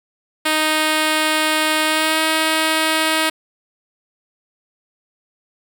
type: tone with pitch glide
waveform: 5% pulse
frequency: 311.1 to 316.7 Hz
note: D#4 to D#4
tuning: 0 to +31 cents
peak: -4 dBFS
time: 0.45-3.3 s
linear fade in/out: 10 ms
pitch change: +31 cents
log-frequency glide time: 1.85-2.2 s
effects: none